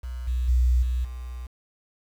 sine tone with level steps, 61.8 Hz, B1, 2 cents sharp, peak -30 / -22 / -16 / -22 / -32 dBFS, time 0.03-1.47 s, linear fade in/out 10 ms, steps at 0.27 / 0.48 / 0.82 / 1.04 s, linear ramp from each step 10 ms, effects tanh soft clip ceiling -12 dBFS + 8-bit

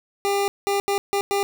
25% pulse tone bursts at uneven times, 400 Hz, G4, 35 cents sharp, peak -16 dBFS, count 5, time 0.25-0.48 / 0.67-0.8 / 0.88-0.98 / 1.13-1.21 / 1.31-1.43 s, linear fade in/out 0 ms, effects none

